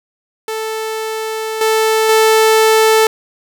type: tone with level steps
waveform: sawtooth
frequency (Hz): 440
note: A4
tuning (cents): 0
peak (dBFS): -15 / -7 / -4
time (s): 0.48-3.07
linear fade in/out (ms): 2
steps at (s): 1.61 / 2.09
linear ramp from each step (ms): 2
effects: none